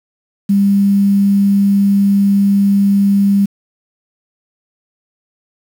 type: tone with quantisation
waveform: sine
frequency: 199.4 Hz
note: G3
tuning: 30 cents sharp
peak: -8 dBFS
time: 0.49-3.46 s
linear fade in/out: 10 ms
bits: 6
effects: none